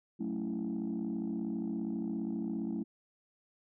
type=chord; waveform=sine; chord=F# minor seventh; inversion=none; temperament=equal; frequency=185 / 220 / 277.2 / 329.6 Hz; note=F#3 / A3 / C#4 / E4; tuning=0 / 0 / 0 / 0 cents; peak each=-39 / -35 / -39 / -38 dBFS; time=0.19-2.84 s; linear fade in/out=20 ms; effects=tanh soft clip ceiling -28 dBFS